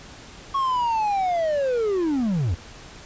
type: linear sweep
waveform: triangle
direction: down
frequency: 1108.7 to 72.4 Hz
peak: -18 dBFS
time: 0.54-2.55 s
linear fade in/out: 10 ms
effects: pink hiss -43 dBFS RMS until 3.05 s + resampled to 16000 Hz